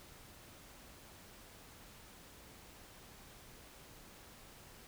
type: silence
effects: pink hiss -57 dBFS RMS until 4.87 s